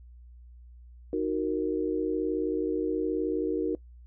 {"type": "chord", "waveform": "sine", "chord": "D# minor", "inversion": "none", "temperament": "equal with one note detuned", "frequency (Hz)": [311.1, 370, 463.5], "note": ["D#4", "F#4", "A#4"], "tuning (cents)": [0, 0, -10], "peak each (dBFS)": -30, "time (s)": [1.13, 3.75], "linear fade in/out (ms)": 2, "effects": ["noise-tail reverb RT60 0.1 s tail -21 dB re dry", "added 60 Hz sine -47 dBFS peak until 4.06 s"]}